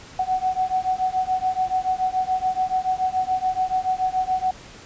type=beating tone pair; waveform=sine; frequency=743 / 750 Hz; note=F#5 / F#5; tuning=+7 / +23 cents; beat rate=7 Hz; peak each=-23 dBFS; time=0.19-4.51 s; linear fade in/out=5 ms; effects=pink hiss -43 dBFS RMS until 4.85 s + resampled to 16000 Hz